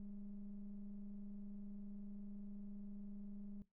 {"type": "ring-modulated tone", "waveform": "triangle", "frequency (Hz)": 107.3, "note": "A2", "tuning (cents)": -43, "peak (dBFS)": -40, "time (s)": [0, 3.62], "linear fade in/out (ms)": 0, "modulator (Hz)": 94.9, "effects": ["noise-tail reverb RT60 0.2 s tail -20 dB re dry", "tanh soft clip ceiling -42 dBFS"]}